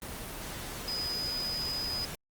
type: tone in noise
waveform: sine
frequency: 4982 Hz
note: D#8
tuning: 1 cent sharp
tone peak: -32 dBFS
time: 0.88-2.05 s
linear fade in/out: 0 ms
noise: pink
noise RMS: -40 dBFS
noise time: 0.02-2.15 s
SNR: +5 dB
effects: Opus 24 kbps